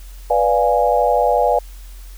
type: chord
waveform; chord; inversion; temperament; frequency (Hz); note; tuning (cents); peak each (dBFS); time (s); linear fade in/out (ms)
sine; B diminished seventh; none; equal; 493.9 / 587.3 / 698.5 / 830.6; B4 / D5 / F5 / Ab5; 0 / 0 / 0 / 0; -18; 0.3-1.59; 5
effects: added 44 Hz sine -33 dBFS peak until 2.17 s + white hiss -47 dBFS RMS until 2.17 s